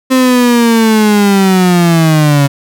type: linear sweep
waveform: 35% pulse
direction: down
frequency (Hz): 261.7 to 138.59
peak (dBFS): -4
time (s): 0.1-2.48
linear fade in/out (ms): 20
effects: none